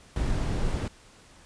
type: noise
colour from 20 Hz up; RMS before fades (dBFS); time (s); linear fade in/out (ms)
brown; -27; 0.16-0.88; 2
effects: pink hiss -54 dBFS RMS until 1.45 s + resampled to 22050 Hz